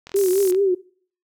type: click train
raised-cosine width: 0.2 ms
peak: -21 dBFS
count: 21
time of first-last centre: 0.07-0.547 s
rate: 41.9 Hz
type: tone with vibrato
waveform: sine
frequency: 381.6 Hz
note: G4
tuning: 47 cents flat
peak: -15 dBFS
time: 0.14-0.75 s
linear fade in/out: 10 ms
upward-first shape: triangle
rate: 4.7 Hz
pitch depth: 110 cents each way
type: band-pass noise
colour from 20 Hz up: white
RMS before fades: -32 dBFS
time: 0.16-0.51 s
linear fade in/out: 0 ms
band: 5700 to 14000 Hz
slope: 24 dB/octave
effects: noise-tail reverb RT60 0.5 s tail -22 dB re dry